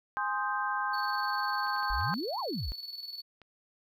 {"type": "chord", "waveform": "sine", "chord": "Ab major seventh", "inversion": "none", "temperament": "equal with one note detuned", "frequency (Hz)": [828.2, 1046.5, 1244.5, 1568], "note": ["Ab5", "C6", "Eb6", "G6"], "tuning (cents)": [-5, 0, 0, 0], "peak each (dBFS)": [-35, -33, -37, -34], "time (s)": [0.17, 2.14], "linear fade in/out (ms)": 0}
{"type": "tone with tremolo", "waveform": "triangle", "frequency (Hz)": 4435, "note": "C#8", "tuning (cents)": 0, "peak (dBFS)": -36, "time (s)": [0.93, 3.22], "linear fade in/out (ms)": 10, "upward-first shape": "square", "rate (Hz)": 20, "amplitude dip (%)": 55}
{"type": "clicks", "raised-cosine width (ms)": 0.3, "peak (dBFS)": -37, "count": 5, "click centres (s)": [1.669, 1.764, 1.828, 2.011, 3.417]}
{"type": "exponential two-way sweep", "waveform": "sine", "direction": "up then down", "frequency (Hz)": [41.2, 1114, 41.2], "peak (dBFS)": -32, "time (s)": [1.9, 2.72], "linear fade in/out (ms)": 0, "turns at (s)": 2.4}
{"effects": []}